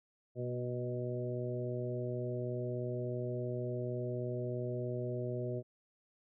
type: harmonic tone with a mistuned harmonic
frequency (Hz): 123.47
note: B2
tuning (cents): 0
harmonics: 1 / 2 / 3 / 4 / 5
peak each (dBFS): -38 / -45 / -40 / -44 / -43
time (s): 0.35-5.63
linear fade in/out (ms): 50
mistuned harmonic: 2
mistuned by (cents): -20
effects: none